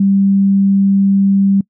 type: tone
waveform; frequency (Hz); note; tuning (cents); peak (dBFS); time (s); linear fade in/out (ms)
sine; 196.5; G3; +4; -8; 0-1.61; 5
effects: noise-tail reverb RT60 0.1 s tail -24 dB re dry